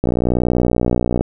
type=click train; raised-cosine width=2 ms; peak=-3 dBFS; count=72; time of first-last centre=0.04-1.21 s; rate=60.7 Hz; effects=none